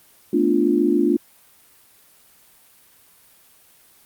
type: chord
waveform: sine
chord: B half-diminished seventh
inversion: third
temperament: equal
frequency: 220 / 246.9 / 293.7 / 349.2 Hz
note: A3 / B3 / D4 / F4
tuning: 0 / 0 / 0 / 0 cents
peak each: -23 / -23 / -19 / -19 dBFS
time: 0.33-1.17 s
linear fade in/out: 5 ms
effects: white hiss -53 dBFS RMS until 4.05 s + Opus 32 kbps